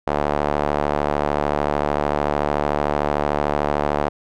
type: tone with band-pass filter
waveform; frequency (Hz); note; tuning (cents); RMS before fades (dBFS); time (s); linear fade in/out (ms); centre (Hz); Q
sawtooth; 73.42; D2; 0; -21; 0.07-4.09; 5; 730; 1.4
effects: none